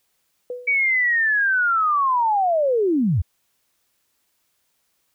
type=tone with exponential decay; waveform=sine; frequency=493.9 Hz; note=B4; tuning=in tune; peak=-24 dBFS; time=0.5-0.9 s; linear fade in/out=2 ms; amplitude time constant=86 ms
type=linear sweep; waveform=sine; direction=down; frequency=2282 to 70.1 Hz; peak=-16 dBFS; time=0.67-3.22 s; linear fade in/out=10 ms
effects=white hiss -69 dBFS RMS until 5.14 s